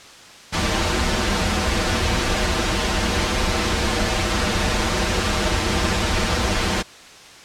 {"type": "noise with comb filter", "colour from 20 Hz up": "pink", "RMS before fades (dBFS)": -20, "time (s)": [0.52, 6.83], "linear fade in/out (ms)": 20, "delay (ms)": 7.2, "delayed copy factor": -1, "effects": ["white hiss -42 dBFS RMS until 7.44 s", "low-pass 6000 Hz 12 dB/octave"]}